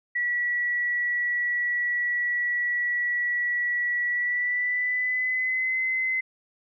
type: tone with pitch glide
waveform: sine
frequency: 1940 to 2049 Hz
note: B6 to C7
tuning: -31 to -37 cents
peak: -23 dBFS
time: 0.15-6.21 s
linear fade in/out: 10 ms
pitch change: +94 cents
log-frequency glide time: 4.06-5.8 s
effects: none